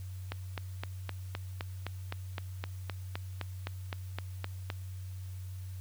click train, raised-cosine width 0.3 ms, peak -20 dBFS, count 18, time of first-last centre 0.32-4.701 s, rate 3.88 Hz, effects added 93 Hz sine -39 dBFS peak until 5.8 s + white hiss -59 dBFS RMS until 5.8 s

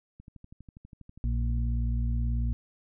click train, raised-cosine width 5 ms, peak -35 dBFS, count 19, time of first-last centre 0.2-1.663 s, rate 12.3 Hz
harmonic tone, 58.5 Hz, A#1, 7 cents sharp, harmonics 1 / 2 / 4, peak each -26 / -32 / -38 dBFS, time 1.24-2.53 s, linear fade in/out 0 ms
effects none

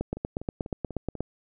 two click trains, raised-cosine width 2 ms, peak -15 / -24 dBFS, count 11 / 5, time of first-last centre 0.01-1.206 / 0.17-1.153 s, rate 8.36 / 4.07 Hz, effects none

